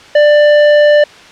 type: tone with tanh clipping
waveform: triangle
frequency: 592 Hz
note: D5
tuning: 14 cents sharp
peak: -6 dBFS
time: 0.15-1.04 s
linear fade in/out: 5 ms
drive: 17 dB
effects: white hiss -36 dBFS RMS until 1.31 s + low-pass 4000 Hz 12 dB/octave